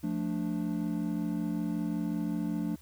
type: chord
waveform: triangle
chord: D minor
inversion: first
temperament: equal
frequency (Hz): 174.61 / 220 / 293.7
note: F3 / A3 / D4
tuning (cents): 0 / 0 / 0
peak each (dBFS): -32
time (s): 0.03-2.76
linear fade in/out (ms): 10
effects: added 73 Hz sine -55 dBFS peak until 2.81 s + white hiss -60 dBFS RMS until 2.81 s